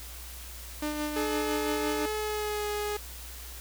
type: tone with tremolo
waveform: sawtooth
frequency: 299.9 Hz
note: D4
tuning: 36 cents sharp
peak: -25 dBFS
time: 0.82-2.06 s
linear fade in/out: 5 ms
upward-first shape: sine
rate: 5.9 Hz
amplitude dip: 40%
type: tone with pitch glide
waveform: sawtooth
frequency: 427.7 to 416.7 Hz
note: A4 to G#4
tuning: -49 to +6 cents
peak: -26 dBFS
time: 1.16-2.97 s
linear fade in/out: 5 ms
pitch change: -45 cents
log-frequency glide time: 2.16-2.69 s
effects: added 60 Hz sine -43 dBFS peak until 3.6 s + white hiss -45 dBFS RMS until 3.6 s